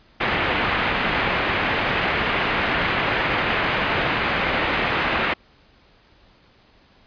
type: low-pass noise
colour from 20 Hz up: white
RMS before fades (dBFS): -22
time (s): 0.2-5.34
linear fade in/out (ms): 10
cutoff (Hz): 2600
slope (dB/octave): 24
effects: pink hiss -55 dBFS RMS until 7.06 s + resampled to 11025 Hz